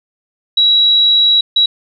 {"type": "tone bursts at uneven times", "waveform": "sine", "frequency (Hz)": 3885, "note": "B7", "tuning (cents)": -29, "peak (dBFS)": -7, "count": 2, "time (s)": [[0.57, 1.41], [1.56, 1.66]], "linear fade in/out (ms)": 5, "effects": []}